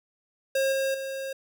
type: tone with level steps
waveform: square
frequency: 538 Hz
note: C5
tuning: 48 cents sharp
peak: -23 / -25 / -32 dBFS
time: 0.55-1.33 s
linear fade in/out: 5 ms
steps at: 0.72 / 0.94 s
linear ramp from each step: 5 ms
effects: none